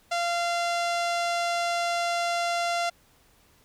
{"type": "tone with low-pass filter", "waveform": "sawtooth", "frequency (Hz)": 690, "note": "F5", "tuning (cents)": -21, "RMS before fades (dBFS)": -27, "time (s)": [0.11, 2.9], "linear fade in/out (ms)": 10, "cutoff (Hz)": 6700, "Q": 1, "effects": ["pink hiss -61 dBFS RMS until 3.64 s"]}